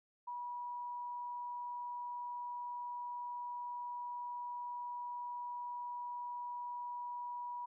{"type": "tone", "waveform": "sine", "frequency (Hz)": 971, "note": "B5", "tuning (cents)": -30, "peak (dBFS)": -40, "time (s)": [0.27, 7.66], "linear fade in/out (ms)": 10, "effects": []}